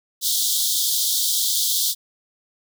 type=high-pass noise; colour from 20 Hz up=pink; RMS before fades=-21 dBFS; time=0.21-1.95 s; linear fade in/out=50 ms; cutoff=3300 Hz; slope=96 dB/octave; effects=none